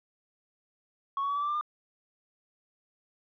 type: tone with pitch steps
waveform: sine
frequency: 1105 / 1121.1 / 1137.4 / 1153.9 / 1170.7 / 1187.7 / 1205 Hz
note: C#6 / C#6 / C#6 / D6 / D6 / D6 / D6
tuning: -6 / +19 / +44 / -31 / -6 / +19 / +44 cents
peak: -26 dBFS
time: 1.17-1.611 s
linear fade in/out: 2 ms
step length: 63 ms
effects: tanh soft clip ceiling -25 dBFS